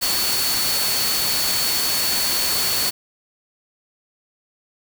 sine tone in noise, 4435 Hz, C#8, in tune, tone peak -23 dBFS, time 0.01-2.91 s, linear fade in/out 20 ms, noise white, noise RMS -22 dBFS, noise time 0.01-2.91 s, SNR -4 dB, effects none

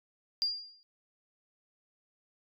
sine tone with exponential decay, 4797 Hz, D8, 36 cents sharp, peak -24 dBFS, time 0.42-0.83 s, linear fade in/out 0 ms, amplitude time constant 89 ms, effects tanh soft clip ceiling -20 dBFS

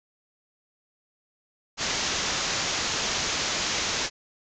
white low-pass noise, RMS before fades -28 dBFS, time 1.77-4.1 s, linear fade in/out 50 ms, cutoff 7000 Hz, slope 96 dB/octave, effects none

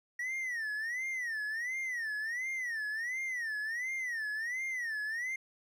triangle tone with vibrato, 1895 Hz, A#6, 28 cents sharp, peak -32 dBFS, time 0.19-5.36 s, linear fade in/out 5 ms, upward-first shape sine, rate 1.4 Hz, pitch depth 190 cents each way, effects none

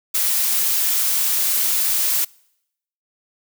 blue noise, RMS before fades -19 dBFS, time 0.14-2.25 s, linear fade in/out 10 ms, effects noise-tail reverb RT60 0.8 s tail -26 dB re dry

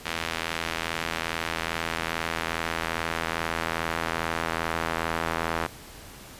sawtooth tone with band-pass filter sweep, 82.41 Hz, E2, in tune, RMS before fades -30 dBFS, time 0.05-5.67 s, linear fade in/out 10 ms, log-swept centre 2600 to 1300 Hz, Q 0.88, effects pink hiss -45 dBFS RMS until 6.39 s + resampled to 32000 Hz

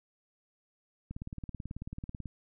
click train, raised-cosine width 5 ms, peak -27 dBFS, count 22, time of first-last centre 1.11-2.258 s, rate 18.3 Hz, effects none

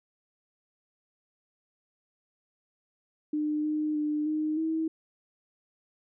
sine tone with pitch steps, 301.7 / 304.9 / 300.2 / 307.9 / 320.6 Hz, D4 / D#4 / D4 / D#4 / E4, +47 / -35 / +38 / -18 / -48 cents, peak -26 dBFS, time 3.33-4.88 s, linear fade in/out 5 ms, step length 310 ms, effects none

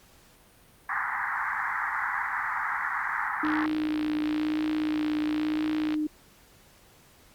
white band-pass noise, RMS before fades -30 dBFS, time 0.89-3.66 s, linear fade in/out 2 ms, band 800 to 2000 Hz, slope 96 dB/octave
sine tone with vibrato, 305.8 Hz, D#4, 30 cents flat, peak -25 dBFS, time 3.43-6.07 s, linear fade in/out 5 ms, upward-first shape triangle, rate 1 Hz, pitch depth 17 cents each way
click train, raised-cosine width 0.3 ms, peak -19 dBFS, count 143, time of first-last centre 3.45-5.941 s, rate 57 Hz
effects pink hiss -57 dBFS RMS until 7.34 s + Opus 48 kbps

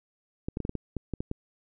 clicks, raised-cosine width 3 ms, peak -18 dBFS, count 10, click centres 0.485 / 0.571 / 0.603 / 0.651 / 0.694 / 0.753 / 0.967 / 1.137 / 1.205 / 1.314 s, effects none

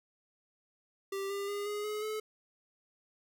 square tone with pitch steps, 392 / 399.5 / 407.2 / 415.1 / 423.1 / 431.2 Hz, G4 / G4 / G#4 / G#4 / G#4 / A4, 0 / +33 / -34 / -1 / +32 / -35 cents, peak -35 dBFS, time 1.12-2.2 s, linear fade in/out 5 ms, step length 180 ms, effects none

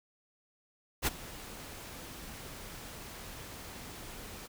pink noise with ADSR envelope, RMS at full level -27 dBFS, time 1.02-4.48 s, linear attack 50 ms, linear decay 22 ms, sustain -19 dB, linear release 26 ms, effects none

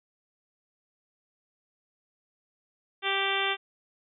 harmonic tone with a mistuned harmonic, 392 Hz, G4, in tune, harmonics 1 / 2 / 3 / 4 / 5 / 6 / 7 / 8 / 9, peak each -34 / -34 / -34 / -34 / -34 / -34 / -34 / -34 / -34 dBFS, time 3.02-3.57 s, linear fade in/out 50 ms, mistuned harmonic 6, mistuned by -17 cents, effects none

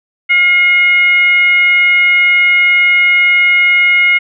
sine tone with frequency modulation, 2151 Hz, C7, 47 cents sharp, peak -6 dBFS, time 0.29-4.19 s, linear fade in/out 20 ms, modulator 737 Hz, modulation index 0.43, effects none

